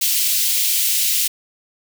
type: high-pass noise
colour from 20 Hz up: white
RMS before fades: -18 dBFS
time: 0.01-1.28 s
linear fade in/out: 10 ms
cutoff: 2600 Hz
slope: 24 dB/octave
effects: none